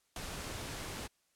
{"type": "noise with ADSR envelope", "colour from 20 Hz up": "pink", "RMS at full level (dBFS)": -38, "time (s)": [0.16, 1.08], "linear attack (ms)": 3, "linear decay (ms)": 6, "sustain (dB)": -4, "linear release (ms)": 23, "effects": ["white hiss -75 dBFS RMS until 1.35 s", "low-pass 11000 Hz 12 dB/octave"]}